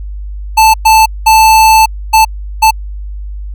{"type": "tone bursts at uneven times", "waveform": "square", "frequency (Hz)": 880, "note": "A5", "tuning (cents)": 0, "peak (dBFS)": -3, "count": 5, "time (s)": [[0.57, 0.74], [0.85, 1.06], [1.26, 1.86], [2.13, 2.25], [2.62, 2.71]], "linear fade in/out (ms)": 10, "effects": ["added 50 Hz sine -19 dBFS peak until 3.54 s"]}